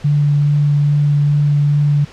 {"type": "tone with vibrato", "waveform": "sine", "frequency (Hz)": 145.7, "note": "D3", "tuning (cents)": -13, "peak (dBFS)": -10, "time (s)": [0.04, 2.05], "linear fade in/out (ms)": 10, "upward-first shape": "triangle", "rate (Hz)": 2.4, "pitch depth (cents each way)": 10, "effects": ["pink hiss -39 dBFS RMS until 2.12 s", "low-pass 5000 Hz 12 dB/octave"]}